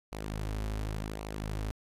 sawtooth tone with flanger, 52.7 Hz, G#1, 26 cents sharp, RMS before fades -36 dBFS, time 0.12-1.71 s, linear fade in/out 0 ms, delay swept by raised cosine 0.57 to 6.57 ms, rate 0.9 Hz, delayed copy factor -0.55, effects resampled to 32000 Hz

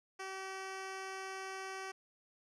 10% pulse tone with low-pass filter, 382.7 Hz, G4, 42 cents flat, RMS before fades -44 dBFS, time 0.19-1.92 s, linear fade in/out 10 ms, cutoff 7400 Hz, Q 0.83, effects none

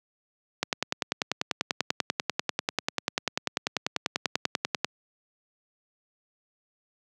click train, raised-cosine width 0.2 ms, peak -7 dBFS, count 44, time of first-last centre 0.63-4.846 s, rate 10.2 Hz, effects high-pass 150 Hz 12 dB/octave

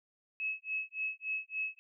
sine tone with tremolo, 2579 Hz, E7, 39 cents flat, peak -31 dBFS, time 0.4-1.79 s, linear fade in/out 0 ms, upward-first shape sine, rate 3.5 Hz, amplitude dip 100%, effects none

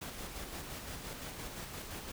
pink noise with tremolo, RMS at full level -43 dBFS, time 0.01-2.12 s, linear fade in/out 10 ms, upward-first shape square, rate 5.8 Hz, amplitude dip 30%, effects none

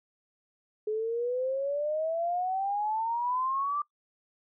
sine exponential sweep, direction up, 423.3 to 1185 Hz, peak -27 dBFS, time 0.87-3.82 s, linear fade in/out 5 ms, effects noise-tail reverb RT60 0.1 s tail -21 dB re dry

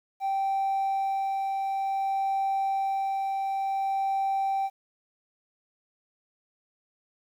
triangle tone with tremolo, 780 Hz, G5, 9 cents flat, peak -21 dBFS, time 0.2-4.7 s, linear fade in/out 50 ms, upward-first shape sine, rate 0.55 Hz, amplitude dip 30%, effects tanh soft clip ceiling -20 dBFS + 10-bit

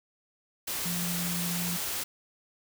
sine tone in noise, 174.4 Hz, F3, 2 cents flat, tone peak -32 dBFS, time 0.85-1.77 s, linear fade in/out 10 ms, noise white, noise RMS -33 dBFS, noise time 0.67-2.04 s, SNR -2 dB, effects none

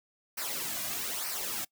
white noise with flanger, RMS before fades -35 dBFS, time 0.37-1.65 s, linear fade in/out 10 ms, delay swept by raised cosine 0.28 to 2.28 ms, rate 1.1 Hz, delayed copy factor -0.7, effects noise-tail reverb RT60 0.1 s tail -23 dB re dry

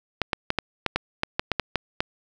clicks, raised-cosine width 0.3 ms, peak -6 dBFS, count 12, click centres 0.217 / 0.332 / 0.504 / 0.587 / 0.863 / 0.96 / 1.234 / 1.395 / 1.517 / 1.597 / 1.757 / 2.005 s, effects none

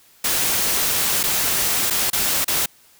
white noise with dropouts, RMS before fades -20 dBFS, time 0.24-2.66 s, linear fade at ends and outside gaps 5 ms, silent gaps 1.232-1.236 / 1.901-1.906 / 2.102-2.13 / 2.445-2.479 s, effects white hiss -53 dBFS RMS until 2.99 s

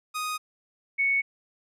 sawtooth / sine tone pair in turn, 1244.5 / 2217 Hz, D#6 / C#7, 0 / 0 cents, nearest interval minor seventh, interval 1000 cents, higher second, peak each -25 / -21 dBFS, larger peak second, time 0.14-0.38 / 0.98-1.22 s, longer neither, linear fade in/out 20 ms, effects resampled to 32000 Hz

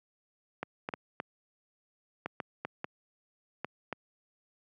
clicks, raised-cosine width 0.5 ms, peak -19 dBFS, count 10, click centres 0.63 / 0.889 / 0.938 / 1.201 / 2.26 / 2.402 / 2.65 / 2.844 / 3.646 / 3.927 s, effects high-pass 150 Hz 12 dB/octave

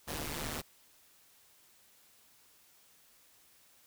pink noise with amplitude modulation, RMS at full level -35 dBFS, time 0.07-0.62 s, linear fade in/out 20 ms, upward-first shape sine, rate 151 Hz, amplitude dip 85%, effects white hiss -64 dBFS RMS until 3.86 s

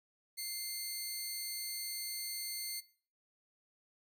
15% pulse tone pair together, 2094 / 4442 Hz, C7 / C#8, +1 / +3 cents, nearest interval octave + minor second, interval 1302 cents, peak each -39 / -33 dBFS, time 0.37-2.81 s, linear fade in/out 20 ms, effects noise-tail reverb RT60 0.4 s tail -17 dB re dry

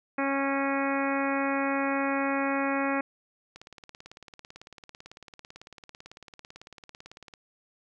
harmonic tone, 275.1 Hz, C#4, 13 cents flat, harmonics 1 / 2 / 3 / 4 / 5 / 6 / 7 / 8 / 9, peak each -29 / -32 / -34 / -35 / -36 / -37 / -37 / -38 / -39 dBFS, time 0.18-3.01 s, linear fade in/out 5 ms
click train, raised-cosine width 0.2 ms, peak -28 dBFS, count 69, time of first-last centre 3.56-7.338 s, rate 18 Hz
effects none

